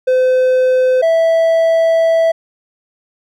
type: tone pair in turn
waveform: triangle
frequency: 512 / 656.6 Hz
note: C5 / E5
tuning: -38 / -7 cents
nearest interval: major third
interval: 431 cents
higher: second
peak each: -7 dBFS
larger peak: neither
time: 0.07-1.02 / 1.02-2.32 s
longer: second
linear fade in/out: 10 ms
effects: none